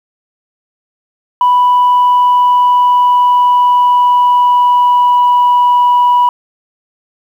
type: tone with pitch glide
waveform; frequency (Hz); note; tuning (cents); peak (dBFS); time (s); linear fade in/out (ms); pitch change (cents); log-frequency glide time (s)
sine; 987.8 to 978.7; B5 to B5; 0 to -16; -4; 1.41-6.29; 2; -16; 1.58-5.82
effects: tanh soft clip ceiling -3 dBFS + 7-bit